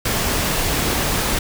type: noise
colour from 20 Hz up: pink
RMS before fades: -20 dBFS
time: 0.05-1.39 s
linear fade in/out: 5 ms
effects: none